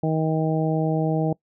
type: harmonic tone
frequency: 158.3 Hz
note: D#3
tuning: 30 cents sharp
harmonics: 1 / 2 / 3 / 4 / 5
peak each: -22 / -26 / -28 / -29 / -31 dBFS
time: 0.03-1.33 s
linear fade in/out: 5 ms
effects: noise-tail reverb RT60 0.1 s tail -23 dB re dry